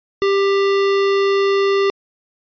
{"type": "tone", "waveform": "square", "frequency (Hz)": 395.1, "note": "G4", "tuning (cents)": 14, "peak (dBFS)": -14, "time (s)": [0.22, 1.9], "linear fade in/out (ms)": 0, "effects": ["resampled to 11025 Hz"]}